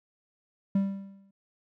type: tone with exponential decay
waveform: triangle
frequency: 196.2 Hz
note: G3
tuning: 2 cents sharp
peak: -18 dBFS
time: 0.75-1.31 s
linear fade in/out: 5 ms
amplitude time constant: 120 ms
effects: none